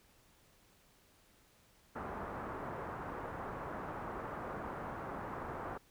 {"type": "low-pass noise", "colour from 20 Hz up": "white", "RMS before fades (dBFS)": -43, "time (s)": [1.95, 5.78], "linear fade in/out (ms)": 10, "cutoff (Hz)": 1300, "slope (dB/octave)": 24, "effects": ["pink hiss -67 dBFS RMS until 5.9 s"]}